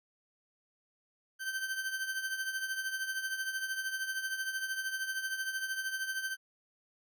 40% pulse tone with tremolo, 1551 Hz, G6, 19 cents flat, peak -30 dBFS, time 1.39-6.37 s, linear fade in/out 50 ms, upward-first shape triangle, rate 13 Hz, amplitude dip 70%, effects none

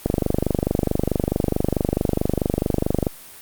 click train, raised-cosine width 2 ms, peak -5 dBFS, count 75, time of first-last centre 0.06-3.068 s, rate 24.6 Hz, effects white hiss -42 dBFS RMS until 3.41 s + Opus 32 kbps

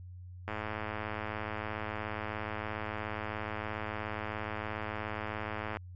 click train, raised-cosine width 0.5 ms, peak -21 dBFS, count 567, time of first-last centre 0.48-5.77 s, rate 107 Hz, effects added 90 Hz sine -44 dBFS peak until 5.95 s + MP3 48 kbps

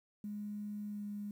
sine tone with pitch glide, 207.7 to 205.7 Hz, G#3 to G#3, 0 to -16 cents, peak -39 dBFS, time 0.24-1.31 s, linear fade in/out 2 ms, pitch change -16 cents, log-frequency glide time 0.88-1.04 s, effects 11-bit

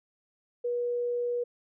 sine tone, 483.3 Hz, B4, 38 cents flat, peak -27 dBFS, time 0.64-1.44 s, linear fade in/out 10 ms, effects none

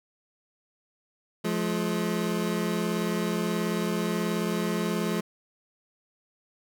25% pulse tone pair together, 174.61 / 213.2 Hz, F3 / G#3, 0 / +46 cents, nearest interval minor third, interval 346 cents, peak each -25 dBFS, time 1.44-5.21 s, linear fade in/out 10 ms, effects none

